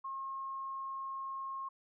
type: tone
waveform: sine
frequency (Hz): 1077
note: C6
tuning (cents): +50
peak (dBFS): -38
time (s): 0.04-1.69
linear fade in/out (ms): 10
effects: none